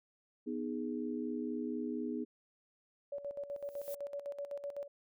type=chord; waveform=sine; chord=G# minor; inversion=first; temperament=equal; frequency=246.9 / 311.1 / 415.3 Hz; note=B3 / D#4 / G#4; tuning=0 / 0 / 0 cents; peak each=-38 / -40 / -42 dBFS; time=0.46-2.25 s; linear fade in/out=20 ms
type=tone with tremolo; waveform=sine; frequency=569 Hz; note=C#5; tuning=45 cents sharp; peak=-37 dBFS; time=3.12-4.88 s; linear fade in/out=5 ms; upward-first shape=square; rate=7.9 Hz; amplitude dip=70%
type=noise with exponential growth; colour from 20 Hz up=violet; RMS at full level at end=-45 dBFS; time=3.49-3.95 s; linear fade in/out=5 ms; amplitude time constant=98 ms
effects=none